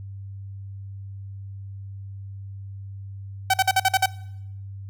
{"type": "tone bursts", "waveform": "sawtooth", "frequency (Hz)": 763, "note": "G5", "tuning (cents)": -47, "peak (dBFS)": -12, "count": 7, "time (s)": [3.5, 4.06], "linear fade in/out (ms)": 5, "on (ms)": 38, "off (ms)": 49, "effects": ["noise-tail reverb RT60 0.8 s tail -21 dB re dry", "added 98 Hz sine -34 dBFS peak until 4.89 s"]}